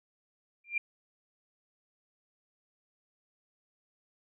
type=tone with exponential growth; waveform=sine; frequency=2383 Hz; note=D7; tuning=25 cents sharp; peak=-24 dBFS; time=0.64-0.78 s; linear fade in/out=5 ms; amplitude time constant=29 ms; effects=none